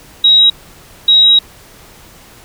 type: tone bursts at uneven times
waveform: sine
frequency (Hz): 3826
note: A#7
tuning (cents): +44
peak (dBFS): -4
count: 2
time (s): 0.24-0.5 / 1.08-1.39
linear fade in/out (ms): 5
effects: pink hiss -40 dBFS RMS until 2.44 s